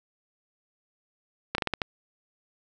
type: slowing click train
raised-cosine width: 0.3 ms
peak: -10 dBFS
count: 6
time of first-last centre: 1.55-1.818 s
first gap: 32 ms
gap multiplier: 1.26
effects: none